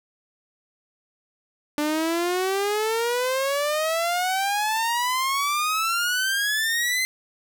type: exponential sweep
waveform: sawtooth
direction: up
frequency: 293.7 to 2070 Hz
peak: -18 dBFS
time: 1.78-7.05 s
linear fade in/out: 0 ms
effects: none